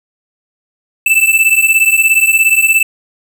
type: beating tone pair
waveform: square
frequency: 2637 / 2654 Hz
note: E7 / E7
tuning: 0 / +11 cents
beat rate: 17 Hz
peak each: -11 dBFS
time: 1.06-2.83 s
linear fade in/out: 5 ms
effects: none